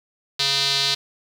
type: tone with band-pass filter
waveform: square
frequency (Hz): 138.59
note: C#3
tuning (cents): 0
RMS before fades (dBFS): -21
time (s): 0.39-0.95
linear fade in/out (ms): 10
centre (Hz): 4100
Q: 4.1
effects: 7-bit